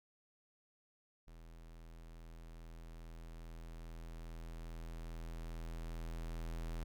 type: tone with level ramp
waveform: square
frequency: 41.2 Hz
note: E1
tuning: in tune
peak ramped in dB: -54 to -40 dBFS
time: 1.27-6.84 s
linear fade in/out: 10 ms
effects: none